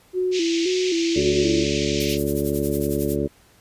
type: tone with vibrato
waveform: sine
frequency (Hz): 349.9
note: F4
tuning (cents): +3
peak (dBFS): -19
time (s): 0.13-1.66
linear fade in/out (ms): 50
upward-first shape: square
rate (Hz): 1.9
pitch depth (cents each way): 83
type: band-pass noise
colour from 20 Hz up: pink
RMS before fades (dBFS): -30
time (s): 0.31-2.19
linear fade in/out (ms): 50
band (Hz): 2200 to 6700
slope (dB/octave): 48
type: harmonic tone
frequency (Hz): 71.6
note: D2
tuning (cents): -43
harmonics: 1 / 2 / 3 / 4 / 5 / 6 / 8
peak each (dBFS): -31 / -29 / -29 / -27 / -26 / -27 / -31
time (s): 1.15-3.28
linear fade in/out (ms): 20
type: noise with tremolo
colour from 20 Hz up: violet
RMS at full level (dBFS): -29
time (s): 2-3.16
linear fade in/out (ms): 2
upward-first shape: sine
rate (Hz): 11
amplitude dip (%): 80
effects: pink hiss -55 dBFS RMS until 3.6 s + resampled to 32000 Hz